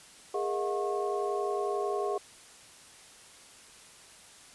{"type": "tone cluster", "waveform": "sine", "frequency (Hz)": [409.5, 460.6, 635, 722, 1088], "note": ["G#4", "A#4", "D#5", "F#5", "C#6"], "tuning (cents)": [-24, -21, 35, -43, -33], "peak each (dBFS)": [-31, -38, -38, -35, -38], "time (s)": [0.34, 2.18], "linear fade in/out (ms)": 5, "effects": ["white hiss -53 dBFS RMS until 4.54 s", "resampled to 24000 Hz"]}